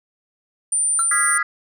sine tone, 9150 Hz, D9, 46 cents flat, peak -16 dBFS, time 0.72-1.38 s, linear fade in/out 5 ms
triangle tone with exponential decay, 1356 Hz, E6, 49 cents sharp, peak -14 dBFS, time 0.99-1.11 s, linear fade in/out 2 ms, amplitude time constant 26 ms
sine chord, F half-diminished seventh, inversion third, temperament equal, 1244.5 / 1396.9 / 1661.2 / 1975.5 Hz, Eb6 / F6 / Ab6 / Cb7, 0 / 0 / 0 / 0 cents, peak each -23 dBFS, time 1.11-1.43 s, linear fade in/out 5 ms
effects tanh soft clip ceiling -9 dBFS

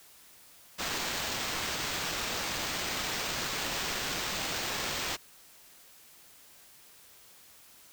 violet noise with sample-and-hold, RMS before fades -34 dBFS, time 0.78-5.17 s, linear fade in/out 20 ms, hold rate 11025 Hz, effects white hiss -56 dBFS RMS until 7.92 s

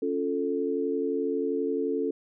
sine chord, Db augmented, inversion none, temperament equal, 277.2 / 349.2 / 440 Hz, Db4 / F4 / A4, 0 / 0 / 0 cents, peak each -30 / -32 / -28 dBFS, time 0.02-2.11 s, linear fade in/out 5 ms, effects none

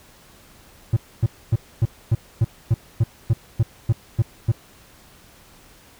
triangle tone bursts, 113.1 Hz, A2, 48 cents sharp, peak -11 dBFS, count 13, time 0.93-4.518 s, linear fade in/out 5 ms, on 36 ms, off 260 ms, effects pink hiss -50 dBFS RMS until 5.99 s

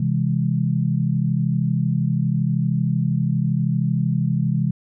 sine chord, C augmented, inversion none, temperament just, 130.81 / 163.52 / 204.4 Hz, C3 / E3 / G#3, 0 / -14 / -27 cents, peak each -21 / -21 / -24 dBFS, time 0-4.71 s, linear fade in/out 5 ms, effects none

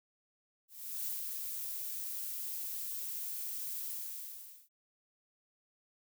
violet noise with ADSR envelope, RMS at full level -37 dBFS, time 0.68-4.69 s, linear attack 390 ms, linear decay 110 ms, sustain -3 dB, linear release 790 ms, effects none

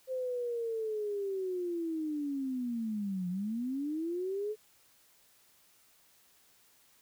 sine linear two-way sweep, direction down then up, 523 to 175.7 to 434.6 Hz, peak -32 dBFS, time 0.07-4.56 s, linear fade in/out 50 ms, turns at 3.29 s, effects white hiss -65 dBFS RMS until 7.01 s

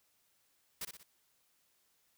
white noise with echo, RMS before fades -40 dBFS, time 0.81-0.85 s, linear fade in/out 5 ms, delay 61 ms, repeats 3, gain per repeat -6 dB, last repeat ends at 1.033 s, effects white hiss -74 dBFS RMS until 2.17 s

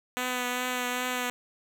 5% pulse tone with vibrato, 249.3 Hz, B3, 16 cents sharp, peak -17 dBFS, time 0.17-1.3 s, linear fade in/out 0 ms, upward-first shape triangle, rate 2.5 Hz, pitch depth 21 cents each way, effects none

